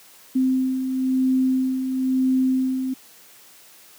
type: beating tone pair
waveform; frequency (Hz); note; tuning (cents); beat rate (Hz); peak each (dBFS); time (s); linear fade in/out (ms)
sine; 259.1 / 260.1; C4 / C4; -17 / -10; 1; -27 / -18; 0.35-2.94; 10
effects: white hiss -49 dBFS RMS until 3.98 s + high-pass 150 Hz 12 dB/octave